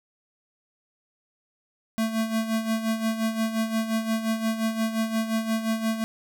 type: tone with tremolo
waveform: square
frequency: 222.8 Hz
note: A3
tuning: 22 cents sharp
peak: -22 dBFS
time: 1.98-6.04 s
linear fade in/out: 0 ms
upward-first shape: sine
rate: 5.7 Hz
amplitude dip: 65%
effects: none